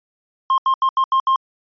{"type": "tone bursts at uneven times", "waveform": "triangle", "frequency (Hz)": 1062, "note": "C6", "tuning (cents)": 25, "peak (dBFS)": -11, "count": 6, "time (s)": [[0.5, 0.58], [0.66, 0.74], [0.82, 0.89], [0.97, 1.04], [1.12, 1.2], [1.27, 1.36]], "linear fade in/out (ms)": 2, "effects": ["resampled to 11025 Hz"]}